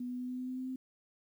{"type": "tone with pitch steps", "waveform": "sine", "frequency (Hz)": [246.9, 248.6, 250.3, 252.1, 253.8, 255.6, 257.4, 259.2], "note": ["B3", "B3", "B3", "B3", "B3", "C4", "C4", "C4"], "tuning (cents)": [0, 12, 23, 36, 47, -40, -28, -16], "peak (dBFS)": -36, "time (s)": [0, 0.76], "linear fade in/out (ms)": 5, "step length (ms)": 95, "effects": ["11-bit"]}